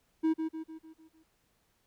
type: tone with echo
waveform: triangle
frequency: 319.4 Hz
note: D#4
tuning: 45 cents sharp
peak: -22 dBFS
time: 0.23-0.34 s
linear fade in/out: 20 ms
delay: 150 ms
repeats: 6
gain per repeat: -6 dB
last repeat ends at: 1.24 s
effects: pink hiss -73 dBFS RMS until 1.86 s